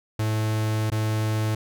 45% pulse tone with dropouts, 108.7 Hz, A2, 21 cents flat, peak -22 dBFS, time 0.19-1.55 s, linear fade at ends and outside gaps 5 ms, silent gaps 0.902-0.918 s, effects none

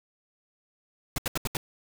pink noise bursts, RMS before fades -28 dBFS, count 5, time 1.16-1.57 s, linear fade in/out 2 ms, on 22 ms, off 75 ms, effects none

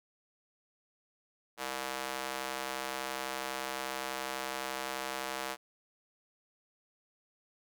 square tone with high-pass filter, 65.9 Hz, C2, 13 cents sharp, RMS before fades -38 dBFS, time 1.57-5.57 s, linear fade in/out 50 ms, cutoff 680 Hz, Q 0.77, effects none

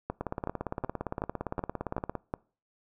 two click trains, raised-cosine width 1 ms, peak -17 / -18 dBFS, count 7 / 35, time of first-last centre 0.1-2.339 / 0.21-2.153 s, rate 2.68 / 17.5 Hz, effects noise-tail reverb RT60 0.4 s tail -24 dB re dry

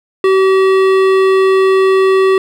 triangle tone with hard clipping, 382.1 Hz, G4, 44 cents flat, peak -9 dBFS, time 0.24-2.38 s, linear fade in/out 2 ms, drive 18 dB, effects none

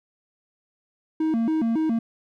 triangle tone with vibrato, 268.8 Hz, C4, 47 cents sharp, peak -18 dBFS, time 1.2-1.99 s, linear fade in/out 5 ms, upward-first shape square, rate 3.6 Hz, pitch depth 280 cents each way, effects none

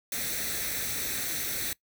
white noise with comb filter, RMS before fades -32 dBFS, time 0.12-1.73 s, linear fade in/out 2 ms, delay 0.5 ms, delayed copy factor +0.65, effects noise-tail reverb RT60 0.1 s tail -21 dB re dry

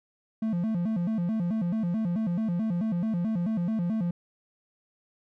triangle tone with vibrato, 196 Hz, G3, in tune, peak -23 dBFS, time 0.42-4.11 s, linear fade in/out 5 ms, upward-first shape square, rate 4.6 Hz, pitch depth 210 cents each way, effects none

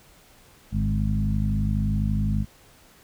harmonic tone with a mistuned harmonic, 51.91 Hz, G#1, in tune, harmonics 1 / 2 / 3 / 4 / 5, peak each -25 / -26 / -29 / -27 / -39 dBFS, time 0.71-2.46 s, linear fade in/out 50 ms, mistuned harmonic 3, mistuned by -33 cents, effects pink hiss -54 dBFS RMS until 3.03 s

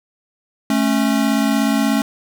square tone pair together, 217.7 / 274.3 Hz, A3 / C#4, -18 / -18 cents, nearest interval major third, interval 400 cents, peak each -18 dBFS, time 0.7-2.02 s, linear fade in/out 2 ms, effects none

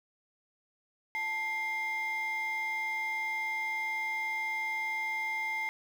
sine tone pair together, 880.9 / 2100 Hz, A5 / C7, +2 / +6 cents, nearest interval octave + minor third, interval 1504 cents, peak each -35 / -30 dBFS, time 1.15-5.69 s, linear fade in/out 0 ms, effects tanh soft clip ceiling -28 dBFS + 9-bit

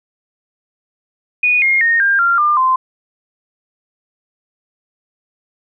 sine tone with pitch steps, 2467 / 2135 / 1848.2 / 1599.7 / 1384.6 / 1198.4 / 1037.2 Hz, D#7 / C7 / A#6 / G6 / F6 / D6 / C6, -15 / +34 / -15 / +35 / -15 / +35 / -15 cents, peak -10 dBFS, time 1.43-2.76 s, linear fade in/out 5 ms, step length 190 ms, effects none

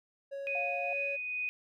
triangle tone with pitch glide, 554.4 to 559.5 Hz, C#5 to C#5, 0 to +16 cents, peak -35 dBFS, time 0.31-1.17 s, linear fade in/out 20 ms, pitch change +16 cents, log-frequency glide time 0.81-0.96 s
sine tone with tremolo, 2489 Hz, D#7, in tune, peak -31 dBFS, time 0.47-1.49 s, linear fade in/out 0 ms, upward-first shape triangle, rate 2.3 Hz, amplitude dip 40%
sine tone, 706 Hz, F5, 19 cents sharp, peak -36 dBFS, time 0.55-0.93 s, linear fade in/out 2 ms
effects none

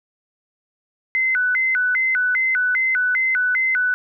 sine tone with vibrato, 1753 Hz, A6, 7 cents flat, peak -16 dBFS, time 1.15-3.94 s, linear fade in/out 0 ms, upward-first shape square, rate 2.5 Hz, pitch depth 280 cents each way, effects none

